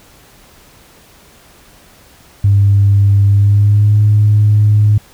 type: tone with pitch glide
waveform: sine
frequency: 100 to 105.09 Hz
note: G2 to G#2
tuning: +35 to +21 cents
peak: -5 dBFS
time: 2.44-4.98 s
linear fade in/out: 5 ms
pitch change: +86 cents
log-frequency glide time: 3.27-3.97 s
effects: tanh soft clip ceiling -1 dBFS + pink hiss -44 dBFS RMS until 5.13 s